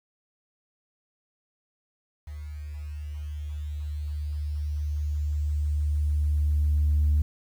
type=tone with level ramp; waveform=sine; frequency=74.5 Hz; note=D2; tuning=25 cents sharp; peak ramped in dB=-35 to -17 dBFS; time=2.27-7.22 s; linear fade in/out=5 ms; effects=tanh soft clip ceiling -16 dBFS + 9-bit